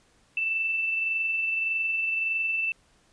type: tone with amplitude modulation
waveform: sine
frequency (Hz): 2657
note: E7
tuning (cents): +13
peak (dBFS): -23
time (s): 0.37-2.72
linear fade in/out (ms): 2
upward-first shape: sine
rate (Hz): 21.7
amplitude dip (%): 30
effects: pink hiss -63 dBFS RMS until 3.12 s + resampled to 22050 Hz